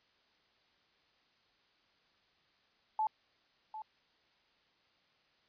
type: tone with echo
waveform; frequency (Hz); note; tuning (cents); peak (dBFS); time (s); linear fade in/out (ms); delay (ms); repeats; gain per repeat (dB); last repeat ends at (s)
sine; 868; A5; -24; -29; 2.99-3.07; 2; 750; 1; -12; 3.82
effects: white hiss -71 dBFS RMS until 5.48 s + resampled to 11025 Hz